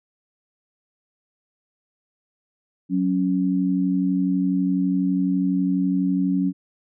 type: tone pair together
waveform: sine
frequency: 185.15 / 277.2 Hz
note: F#3 / C#4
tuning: +1 / 0 cents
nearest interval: perfect fifth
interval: 699 cents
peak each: -21 dBFS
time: 2.89-6.53 s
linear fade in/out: 50 ms
effects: none